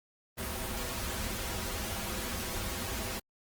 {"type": "noise with comb filter", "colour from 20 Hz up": "pink", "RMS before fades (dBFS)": -36, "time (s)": [0.37, 3.2], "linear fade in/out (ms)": 20, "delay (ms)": 6.8, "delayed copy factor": -1, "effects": ["Opus 24 kbps"]}